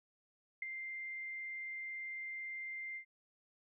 sine tone with ADSR envelope, 2094 Hz, C7, 1 cent sharp, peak -34 dBFS, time 0.62-3.05 s, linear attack 4 ms, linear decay 13 ms, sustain -7 dB, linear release 89 ms, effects none

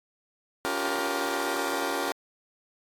15% pulse chord, G half-diminished seventh, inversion second, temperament just, 282.2 / 352.8 / 392 / 470.4 Hz, Db4 / F4 / G4 / Bb4, +31 / +18 / 0 / +16 cents, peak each -27 dBFS, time 0.65-2.12 s, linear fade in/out 0 ms, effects AAC 48 kbps

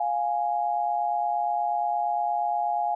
sine tone pair together, 702.1 / 830.6 Hz, F5 / G#5, +9 / 0 cents, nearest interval minor third, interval 291 cents, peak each -26 dBFS, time 0-2.95 s, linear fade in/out 5 ms, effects none

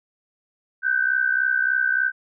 sine tone pair together, 1505 / 1568.4 Hz, F#6 / G6, +29 / 0 cents, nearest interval minor second, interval 71 cents, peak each -21 dBFS, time 0.82-2.12 s, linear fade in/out 50 ms, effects none

